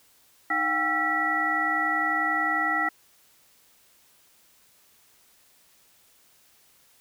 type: tone cluster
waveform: sine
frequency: 310.4 / 723 / 794 / 1340 / 1944 Hz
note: D#4 / F#5 / G5 / E6 / B6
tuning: -4 / -40 / +22 / +28 / -28 cents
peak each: -34 / -33 / -31 / -28 / -25 dBFS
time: 0.5-2.89 s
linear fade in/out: 5 ms
effects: white hiss -60 dBFS RMS until 7 s